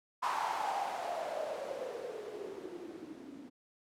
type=noise with low-pass filter sweep; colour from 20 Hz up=violet; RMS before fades=-39 dBFS; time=0.22-3.5 s; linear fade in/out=20 ms; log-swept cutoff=1000 to 260 Hz; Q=7.5; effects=none